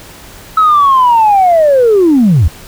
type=linear sweep; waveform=sine; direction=down; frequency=1304 to 65.9 Hz; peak=-3 dBFS; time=0.57-2.48 s; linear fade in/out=5 ms; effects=tanh soft clip ceiling -1 dBFS + pink hiss -34 dBFS RMS until 2.67 s